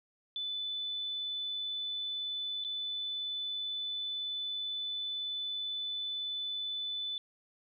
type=tone with dropouts; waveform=sine; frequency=3499 Hz; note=A7; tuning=10 cents flat; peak=-34 dBFS; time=0.36-7.18 s; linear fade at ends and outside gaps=1 ms; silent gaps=2.64-2.647 s; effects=none